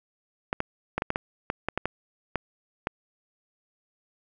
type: clicks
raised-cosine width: 0.5 ms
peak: -11 dBFS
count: 12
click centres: 0.529 / 0.604 / 0.98 / 1.021 / 1.104 / 1.159 / 1.501 / 1.686 / 1.776 / 1.856 / 2.357 / 2.871 s
effects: none